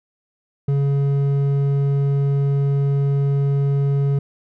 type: tone with hard clipping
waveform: sine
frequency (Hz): 140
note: C#3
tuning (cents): +18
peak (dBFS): -17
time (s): 0.68-4.19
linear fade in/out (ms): 5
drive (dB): 6
effects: none